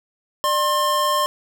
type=tone pair together; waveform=square; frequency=597.1 / 1064 Hz; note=D5 / C6; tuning=+29 / +29 cents; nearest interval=minor seventh; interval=1000 cents; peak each=-24 / -19 dBFS; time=0.44-1.26 s; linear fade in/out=0 ms; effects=none